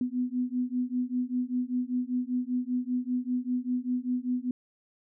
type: beating tone pair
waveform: sine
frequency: 246.9 / 252 Hz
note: B3 / B3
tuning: 0 / +35 cents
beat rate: 5.1 Hz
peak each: -30 dBFS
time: 0.01-4.51 s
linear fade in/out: 2 ms
effects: none